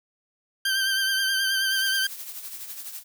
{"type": "tone with vibrato", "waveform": "20% pulse", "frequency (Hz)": 1565, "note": "G6", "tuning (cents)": -3, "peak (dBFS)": -17, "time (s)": [0.65, 2.07], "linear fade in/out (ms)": 5, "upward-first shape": "triangle", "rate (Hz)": 9.4, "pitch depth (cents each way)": 41}
{"type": "noise with tremolo", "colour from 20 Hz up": "blue", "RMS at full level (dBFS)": -35, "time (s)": [1.69, 3.04], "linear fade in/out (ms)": 50, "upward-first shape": "triangle", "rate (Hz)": 12, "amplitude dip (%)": 60}
{"effects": []}